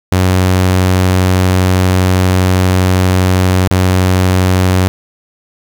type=tone with dropouts; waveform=sawtooth; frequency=92.5 Hz; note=F#2; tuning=in tune; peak=-4 dBFS; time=0.12-4.88 s; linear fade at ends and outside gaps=0 ms; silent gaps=3.677-3.71 s; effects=7-bit